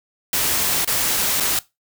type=noise with dropouts; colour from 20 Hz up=white; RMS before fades=-20 dBFS; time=0.33-1.59 s; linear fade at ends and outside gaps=2 ms; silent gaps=0.848-0.875 / 1.401-1.405 s; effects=noise-tail reverb RT60 0.2 s tail -19 dB re dry